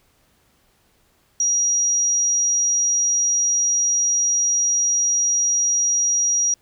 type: tone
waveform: sine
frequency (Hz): 5740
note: F8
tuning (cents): +47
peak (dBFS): -16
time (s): 1.4-6.54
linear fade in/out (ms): 2
effects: pink hiss -61 dBFS RMS until 6.61 s